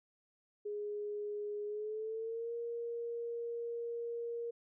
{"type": "tone with pitch glide", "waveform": "sine", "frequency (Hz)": [415.3, 468.9], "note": ["G#4", "A#4"], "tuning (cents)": [0, 10], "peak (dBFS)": -37, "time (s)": [0.65, 4.51], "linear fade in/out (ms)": 10, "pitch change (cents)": 210, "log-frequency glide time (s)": [1.66, 2.53], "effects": []}